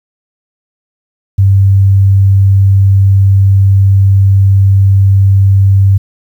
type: tone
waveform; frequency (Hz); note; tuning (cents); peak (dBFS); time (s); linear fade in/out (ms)
sine; 97.7; G2; -5; -3; 1.38-5.98; 10
effects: 7-bit